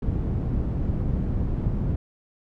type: low-pass noise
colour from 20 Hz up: white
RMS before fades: -25 dBFS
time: 0.02-1.96 s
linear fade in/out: 5 ms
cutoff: 140 Hz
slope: 12 dB/octave
effects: none